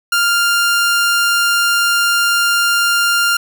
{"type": "tone", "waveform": "sawtooth", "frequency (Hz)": 1398, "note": "F6", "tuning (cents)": 1, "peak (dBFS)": -8, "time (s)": [0.12, 3.37], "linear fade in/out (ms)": 5, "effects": []}